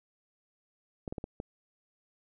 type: clicks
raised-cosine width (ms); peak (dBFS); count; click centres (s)
2; -23; 5; 1.078 / 1.125 / 1.182 / 1.241 / 1.401
effects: none